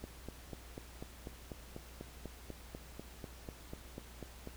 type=click train; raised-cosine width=2 ms; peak=-30 dBFS; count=19; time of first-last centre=0.04-4.473 s; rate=4.06 Hz; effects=added 60 Hz sine -53 dBFS peak until 4.56 s + pink hiss -56 dBFS RMS until 4.56 s